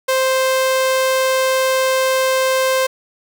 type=tone; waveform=sawtooth; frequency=523.3 Hz; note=C5; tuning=in tune; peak=-10 dBFS; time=0.08-2.87 s; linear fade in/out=10 ms; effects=none